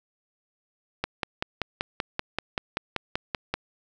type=click train; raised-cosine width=0.3 ms; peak=-10 dBFS; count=14; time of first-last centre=1.04-3.54 s; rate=5.2 Hz; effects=none